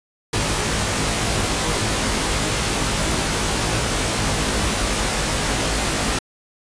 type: noise with comb filter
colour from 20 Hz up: pink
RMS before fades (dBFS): -21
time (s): 0.33-6.19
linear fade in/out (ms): 5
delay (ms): 19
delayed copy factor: +0.95
effects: resampled to 22050 Hz